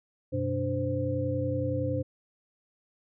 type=tone cluster; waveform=sine; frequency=94.6 / 125.3 / 293.7 / 517 Hz; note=F#2 / B2 / D4 / C5; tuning=+39 / +25 / 0 / -21 cents; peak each=-33 / -32 / -33 / -31 dBFS; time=0.32-2.03 s; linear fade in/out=20 ms; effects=none